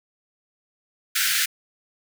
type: high-pass noise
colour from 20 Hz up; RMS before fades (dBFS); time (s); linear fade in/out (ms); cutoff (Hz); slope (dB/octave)
pink; -22; 1.15-1.46; 10; 1400; 96
effects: none